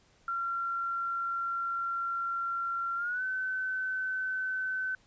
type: tone with pitch glide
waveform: sine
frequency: 1371 to 1521.2 Hz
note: F6 to F#6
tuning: -32 to +48 cents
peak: -30 dBFS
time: 0.28-4.95 s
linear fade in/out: 2 ms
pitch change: +180 cents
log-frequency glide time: 2.96-3.23 s
effects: pink hiss -65 dBFS RMS until 5.06 s + resampled to 16000 Hz